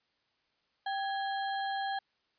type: tone with sample-and-hold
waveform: sine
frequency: 784 Hz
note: G5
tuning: in tune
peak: -31 dBFS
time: 0.86-1.99 s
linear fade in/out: 5 ms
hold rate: 2450 Hz
effects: white hiss -75 dBFS RMS until 2.38 s + resampled to 11025 Hz